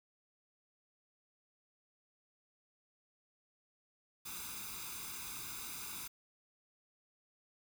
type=noise with comb filter; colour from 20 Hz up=white; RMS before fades=-45 dBFS; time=4.25-6.08 s; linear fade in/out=10 ms; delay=0.81 ms; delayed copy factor=+0.8; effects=none